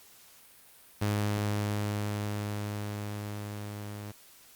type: tone with level ramp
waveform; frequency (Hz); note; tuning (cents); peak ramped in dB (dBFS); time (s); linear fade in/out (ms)
sawtooth; 103.83; G#2; 0; -22 to -35; 1.01-4.12; 10
effects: white hiss -56 dBFS RMS until 4.55 s + Opus 48 kbps